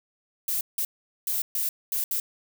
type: noise bursts at uneven times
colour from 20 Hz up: violet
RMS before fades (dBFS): -27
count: 6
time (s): 0.48-0.61 / 0.78-0.85 / 1.27-1.42 / 1.55-1.69 / 1.92-2.04 / 2.11-2.2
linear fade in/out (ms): 2
effects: none